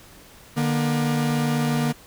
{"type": "tone pair together", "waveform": "45% pulse", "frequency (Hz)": [150, 238.1], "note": ["D3", "A#3"], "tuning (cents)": [37, 37], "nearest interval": "minor sixth", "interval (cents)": 800, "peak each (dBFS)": -23, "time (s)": [0.56, 1.93], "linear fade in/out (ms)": 20, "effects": ["pink hiss -48 dBFS RMS until 2.06 s"]}